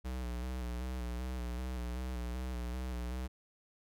square tone with vibrato, 61.74 Hz, B1, in tune, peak -37 dBFS, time 0.04-3.28 s, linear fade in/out 20 ms, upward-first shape square, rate 2.6 Hz, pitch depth 45 cents each way, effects none

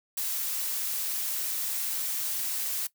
blue noise, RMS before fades -31 dBFS, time 0.17-2.87 s, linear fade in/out 5 ms, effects noise-tail reverb RT60 0.1 s tail -18 dB re dry

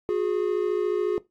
triangle tone pair together, 362.4 / 416.5 Hz, F#4 / G#4, -36 / +5 cents, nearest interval major second, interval 241 cents, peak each -23 dBFS, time 0.09-1.18 s, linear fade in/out 0 ms, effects noise-tail reverb RT60 0.2 s tail -19 dB re dry + AAC 64 kbps

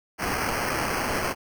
violet noise with sample-and-hold, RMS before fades -27 dBFS, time 0.18-1.35 s, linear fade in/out 50 ms, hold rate 3675 Hz, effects none

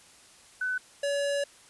sine / square tone pair in turn, 1504 / 567.3 Hz, F#6 / C#5, +28 / +40 cents, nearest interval octave + perfect fourth, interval 1688 cents, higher first, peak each -27 dBFS, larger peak neither, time 0.61-0.78 / 1.03-1.44 s, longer second, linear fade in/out 5 ms, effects white hiss -55 dBFS RMS until 1.69 s + resampled to 24000 Hz

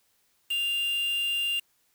triangle tone with quantisation, 2794 Hz, F7, in tune, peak -24 dBFS, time 0.5-1.6 s, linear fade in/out 10 ms, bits 6, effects white hiss -69 dBFS RMS until 1.94 s

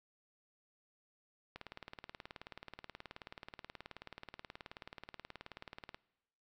click train, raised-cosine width 0.3 ms, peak -30 dBFS, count 83, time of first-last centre 1.56-5.945 s, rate 18.7 Hz, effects noise-tail reverb RT60 1.0 s tail -23 dB re dry

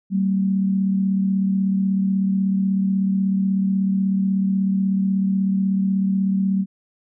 sine tone pair together, 192 / 228.3 Hz, G3 / A#3, -36 / -36 cents, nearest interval minor third, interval 300 cents, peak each -17 / -27 dBFS, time 0.1-6.66 s, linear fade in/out 50 ms, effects none

